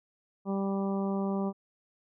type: harmonic tone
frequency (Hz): 196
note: G3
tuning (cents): 0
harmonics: 1 / 2 / 3 / 4 / 5 / 6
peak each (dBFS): -29 / -35 / -39 / -41 / -43 / -45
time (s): 0.45-1.53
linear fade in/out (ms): 50
effects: none